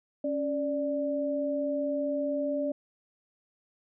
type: tone pair together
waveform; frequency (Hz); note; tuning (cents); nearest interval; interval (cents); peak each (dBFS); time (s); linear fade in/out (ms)
sine; 277.2 / 587.3; C#4 / D5; 0 / 0; octave + minor second; 1300; -31 / -29; 0.24-2.72; 5
effects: none